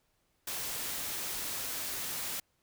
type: noise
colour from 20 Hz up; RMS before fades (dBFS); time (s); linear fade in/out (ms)
white; -37; 0.47-2.4; 5
effects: pink hiss -75 dBFS RMS until 2.62 s